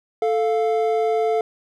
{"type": "tone pair together", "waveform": "triangle", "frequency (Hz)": [440, 698.5], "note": ["A4", "F5"], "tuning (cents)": [0, 0], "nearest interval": "minor sixth", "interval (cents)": 800, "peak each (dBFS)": [-17, -20], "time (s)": [0.22, 1.41], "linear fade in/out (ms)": 2, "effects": []}